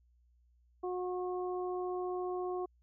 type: harmonic tone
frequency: 362.9 Hz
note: F#4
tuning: 34 cents flat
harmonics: 1 / 2 / 3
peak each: -35 / -41 / -45 dBFS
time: 0.83-2.66 s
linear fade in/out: 10 ms
effects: added 60 Hz sine -65 dBFS peak until 2.82 s